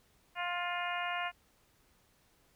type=harmonic tone with a mistuned harmonic; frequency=351.8 Hz; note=F4; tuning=13 cents sharp; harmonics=2 / 3 / 4 / 5 / 6 / 7 / 8; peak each=-38 / -40 / -41 / -42 / -43 / -43 / -44 dBFS; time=0.35-1.32 s; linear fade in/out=50 ms; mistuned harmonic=8; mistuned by=+17 cents; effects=pink hiss -69 dBFS RMS until 2.55 s